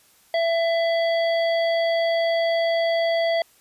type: harmonic tone with a mistuned harmonic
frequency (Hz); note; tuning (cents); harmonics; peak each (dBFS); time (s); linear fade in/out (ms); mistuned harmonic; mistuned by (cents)
667; E5; +20; 1 / 3 / 5 / 7; -19 / -29 / -33 / -36; 0.34-3.42; 2; 7; -20
effects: white hiss -57 dBFS RMS until 3.6 s + resampled to 32000 Hz